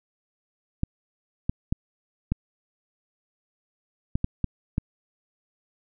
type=clicks; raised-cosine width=5 ms; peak=-11 dBFS; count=8; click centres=0.834 / 1.495 / 1.725 / 2.32 / 4.155 / 4.244 / 4.443 / 4.781 s; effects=none